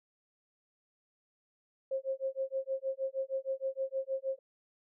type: tone with tremolo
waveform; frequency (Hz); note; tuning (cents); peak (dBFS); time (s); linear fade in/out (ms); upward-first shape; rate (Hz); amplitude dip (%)
sine; 534; C5; +35; -29; 1.91-4.39; 5; sine; 6.4; 100
effects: none